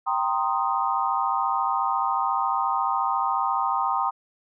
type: chord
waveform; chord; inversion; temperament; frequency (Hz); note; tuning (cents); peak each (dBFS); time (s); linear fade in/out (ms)
sine; C minor seventh; second; equal; 784 / 932.3 / 1046.5 / 1244.5; G5 / Bb5 / C6 / Eb6; 0 / 0 / 0 / 0; -27; 0.06-4.11; 20
effects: none